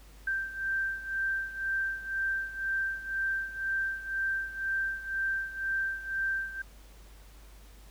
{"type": "beating tone pair", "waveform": "sine", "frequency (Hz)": [1568, 1570], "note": ["G6", "G6"], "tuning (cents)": [0, 2], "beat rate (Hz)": 2, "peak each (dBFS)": [-31, -35], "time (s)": [0.27, 6.62], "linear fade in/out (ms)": 5, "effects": ["added 50 Hz sine -50 dBFS peak until 7.9 s", "pink hiss -58 dBFS RMS until 7.9 s"]}